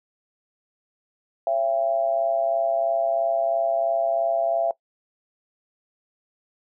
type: tone with amplitude modulation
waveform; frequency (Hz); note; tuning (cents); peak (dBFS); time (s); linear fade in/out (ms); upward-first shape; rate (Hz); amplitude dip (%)
sine; 673; E5; +36; -16; 1.47-4.71; 2; sine; 123; 80
effects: noise-tail reverb RT60 0.1 s tail -20 dB re dry